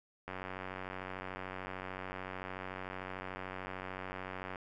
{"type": "click train", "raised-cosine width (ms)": 0.5, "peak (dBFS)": -26, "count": 401, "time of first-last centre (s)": [0.28, 4.558], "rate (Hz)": 93.5, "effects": []}